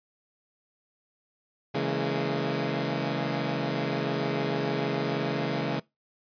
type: chord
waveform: 15% pulse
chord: A# half-diminished seventh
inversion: first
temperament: equal with one note detuned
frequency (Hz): 138.59 / 164.81 / 207.7 / 228.7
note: C#3 / E3 / G#3 / A#3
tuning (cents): 0 / 0 / 0 / -33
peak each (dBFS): -24 / -26 / -28 / -28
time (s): 1.74-5.8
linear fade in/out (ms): 10
effects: noise-tail reverb RT60 0.2 s tail -22 dB re dry + resampled to 11025 Hz